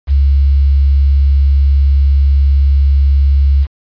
sine tone with quantisation, 69.3 Hz, C#2, in tune, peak -6 dBFS, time 0.07-3.67 s, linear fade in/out 50 ms, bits 6, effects resampled to 11025 Hz

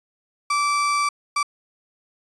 35% pulse tone bursts at uneven times, 1162 Hz, D6, 19 cents flat, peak -17 dBFS, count 2, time 0.5-1.09 / 1.36-1.43 s, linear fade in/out 5 ms, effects resampled to 22050 Hz

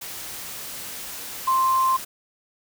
sine tone in noise, 1050 Hz, C6, 6 cents sharp, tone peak -17 dBFS, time 1.47-1.97 s, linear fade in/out 10 ms, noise white, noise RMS -35 dBFS, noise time 0.01-2.05 s, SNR +15 dB, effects none

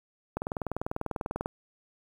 click train, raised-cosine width 1 ms, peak -17 dBFS, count 23, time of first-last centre 0.37-1.459 s, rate 20.2 Hz, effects 8-bit

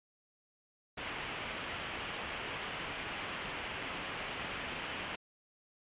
white low-pass noise, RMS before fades -41 dBFS, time 0.97-5.16 s, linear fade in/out 10 ms, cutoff 3200 Hz, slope 48 dB/octave, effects resampled to 8000 Hz

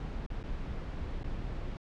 brown noise with dropouts, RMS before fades -37 dBFS, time 0-1.77 s, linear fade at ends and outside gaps 1 ms, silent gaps 0.263-0.302 / 0.43-0.438 / 1.232-1.242 s, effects low-pass 4000 Hz 12 dB/octave

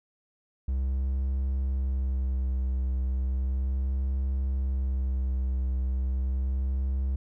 triangle tone with vibrato, 65.41 Hz, C2, in tune, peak -23 dBFS, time 0.68-7.16 s, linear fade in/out 5 ms, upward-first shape sine, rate 0.35 Hz, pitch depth 28 cents each way, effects none

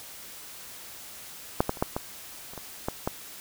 clicks, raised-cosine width 1 ms, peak -6 / -11 / -28 / -9 / -14 / -29 / -24 / -13 / -12 dBFS, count 9, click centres 1.605 / 1.694 / 1.772 / 1.825 / 1.965 / 2.535 / 2.577 / 2.885 / 3.075 s, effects white hiss -44 dBFS RMS until 3.4 s

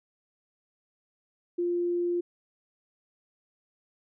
sine tone, 349.2 Hz, F4, in tune, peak -25 dBFS, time 1.58-2.21 s, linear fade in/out 10 ms, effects none

